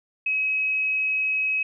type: tone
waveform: sine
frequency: 2552 Hz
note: D#7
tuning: 43 cents sharp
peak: -21 dBFS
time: 0.26-1.63 s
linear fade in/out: 5 ms
effects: none